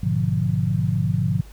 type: chord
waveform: sine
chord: G# diminished seventh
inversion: none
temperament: equal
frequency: 103.83 / 123.47 / 146.83 / 174.61 Hz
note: G#2 / B2 / D3 / F3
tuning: 0 / 0 / 0 / 0 cents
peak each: -24 dBFS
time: 0.03-1.41 s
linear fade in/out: 5 ms
effects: added 50 Hz sine -40 dBFS peak until 1.52 s + pink hiss -51 dBFS RMS until 1.52 s